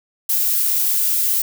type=noise; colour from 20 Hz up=violet; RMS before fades=-18 dBFS; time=0.29-1.42 s; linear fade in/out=5 ms; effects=none